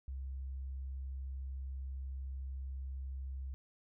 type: tone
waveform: sine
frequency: 66.5 Hz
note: C2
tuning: 29 cents sharp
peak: -39 dBFS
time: 0.08-3.54 s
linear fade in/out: 0 ms
effects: none

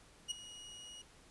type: tone with ADSR envelope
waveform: sawtooth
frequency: 2897 Hz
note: F#7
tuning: 37 cents flat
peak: -30 dBFS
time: 0.28-1.02 s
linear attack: 30 ms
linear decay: 10 ms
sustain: -16 dB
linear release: 6 ms
effects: pink hiss -62 dBFS RMS until 1.3 s + resampled to 24000 Hz

